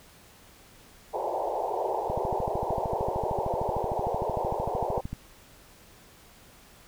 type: band-pass noise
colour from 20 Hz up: white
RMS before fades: -30 dBFS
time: 1.13-5.01 s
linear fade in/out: 10 ms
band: 360 to 950 Hz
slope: 96 dB/octave
type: click train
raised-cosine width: 5 ms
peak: -21 dBFS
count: 41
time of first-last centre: 2.1-5.13 s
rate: 13.2 Hz
effects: pink hiss -54 dBFS RMS until 6.87 s